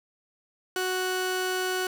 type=tone pair together; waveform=sawtooth; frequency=370 / 740 Hz; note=F#4 / F#5; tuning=0 / 0 cents; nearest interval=octave; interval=1200 cents; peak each=-24 dBFS; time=0.76-1.87 s; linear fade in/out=2 ms; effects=none